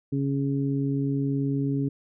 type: harmonic tone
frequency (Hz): 138.59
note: C#3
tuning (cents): 0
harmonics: 1 / 2 / 3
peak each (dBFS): -26 / -26 / -35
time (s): 0.12-1.89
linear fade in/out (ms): 10
effects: none